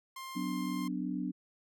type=tone; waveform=sawtooth; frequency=1056 Hz; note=C6; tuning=16 cents sharp; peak=-38 dBFS; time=0.16-0.88 s; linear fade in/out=5 ms
type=chord; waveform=sine; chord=B minor; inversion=second; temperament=equal with one note detuned; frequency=185 / 250.7 / 293.7 Hz; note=F#3 / B3 / D4; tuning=0 / +26 / 0 cents; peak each=-37 dBFS; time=0.35-1.32 s; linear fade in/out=20 ms
effects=none